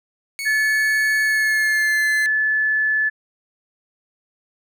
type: tone with pitch glide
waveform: sawtooth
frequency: 2217 to 2057 Hz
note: C#7 to C7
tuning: 0 to -30 cents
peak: -22 dBFS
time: 0.39-2.26 s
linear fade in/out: 0 ms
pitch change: -130 cents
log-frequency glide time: 1.23-2.09 s
type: tone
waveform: sine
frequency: 1732 Hz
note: A6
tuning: 28 cents flat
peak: -16 dBFS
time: 0.45-3.1 s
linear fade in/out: 20 ms
effects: none